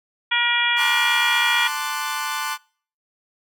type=harmonic tone; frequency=476.9 Hz; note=A#4; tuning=39 cents sharp; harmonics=2 / 3 / 4 / 5 / 6 / 7; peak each=-26 / -24 / -23 / -23 / -29 / -23 dBFS; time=0.31-1.68 s; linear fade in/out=10 ms
type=chord; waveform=sawtooth; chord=D dominant seventh; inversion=second; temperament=equal with one note detuned; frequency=880 / 1043.5 / 1174.7 / 1480 Hz; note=A5 / C6 / D6 / F#6; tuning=0 / -5 / 0 / 0 cents; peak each=-26 dBFS; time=0.76-2.58 s; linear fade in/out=50 ms
effects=noise-tail reverb RT60 0.5 s tail -26 dB re dry